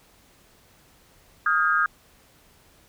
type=tone cluster; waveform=sine; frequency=1249 / 1409 / 1618 Hz; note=D#6 / F6 / G#6; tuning=+6 / +15 / -46 cents; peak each=-22 / -24 / -23 dBFS; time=1.46-1.86 s; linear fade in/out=2 ms; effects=pink hiss -57 dBFS RMS until 2.88 s